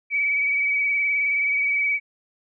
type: tone with vibrato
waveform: sine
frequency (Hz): 2277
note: C#7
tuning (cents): +46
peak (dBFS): -19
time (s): 0.1-2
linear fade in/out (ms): 50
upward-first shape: sine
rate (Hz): 19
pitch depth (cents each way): 32
effects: none